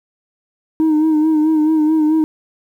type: tone with vibrato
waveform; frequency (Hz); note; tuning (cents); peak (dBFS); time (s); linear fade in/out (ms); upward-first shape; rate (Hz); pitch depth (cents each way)
sine; 311.1; D#4; 0; -8; 0.8-2.24; 0; sine; 4.6; 44
effects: tanh soft clip ceiling -10 dBFS + 8-bit